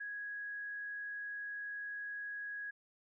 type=tone with frequency modulation; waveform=sine; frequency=1661.2 Hz; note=G#6; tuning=in tune; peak=-40 dBFS; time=0-2.71 s; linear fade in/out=10 ms; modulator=79 Hz; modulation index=0.23; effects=none